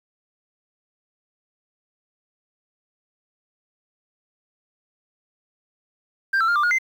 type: tone with pitch steps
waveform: sine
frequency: 1581 / 1334 / 1403 / 1186 / 1436 / 2076 Hz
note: G6 / E6 / F6 / D6 / F6 / C7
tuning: +14 / +20 / +8 / +17 / +48 / -14 cents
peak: -14 dBFS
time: 6.33-6.786 s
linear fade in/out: 10 ms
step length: 76 ms
effects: tanh soft clip ceiling -16 dBFS + 8-bit